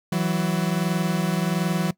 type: tone pair together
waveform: 40% pulse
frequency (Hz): 165.05 / 186.4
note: E3 / F#3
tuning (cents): +2 / +13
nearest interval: major second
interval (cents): 211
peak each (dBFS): -23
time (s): 0.12-1.91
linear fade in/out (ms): 5
effects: noise-tail reverb RT60 0.1 s tail -20 dB re dry